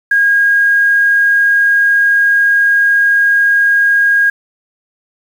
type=tone with quantisation; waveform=sine; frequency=1631 Hz; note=G#6; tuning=32 cents flat; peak=-7 dBFS; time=0.11-4.3 s; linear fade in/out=5 ms; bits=6; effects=none